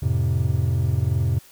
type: chord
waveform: triangle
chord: F major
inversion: none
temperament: equal with one note detuned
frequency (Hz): 87.31 / 108.05 / 130.81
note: F2 / A2 / C3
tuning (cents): 0 / -31 / 0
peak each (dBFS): -21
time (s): 0.02-1.39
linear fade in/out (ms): 10
effects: white hiss -50 dBFS RMS until 1.51 s